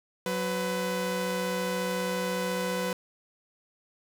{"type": "tone pair together", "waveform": "sawtooth", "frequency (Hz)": [185, 500.5], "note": ["F#3", "B4"], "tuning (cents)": [0, 23], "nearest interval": "octave + perfect fourth", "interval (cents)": 1723, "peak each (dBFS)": [-28, -26], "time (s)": [0.26, 2.93], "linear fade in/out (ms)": 2, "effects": []}